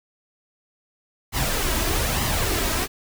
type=noise with flanger; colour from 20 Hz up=pink; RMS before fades=-23 dBFS; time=1.32-2.88 s; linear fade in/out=50 ms; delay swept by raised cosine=0.98 to 3.18 ms; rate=1.1 Hz; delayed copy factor=+0.5; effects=none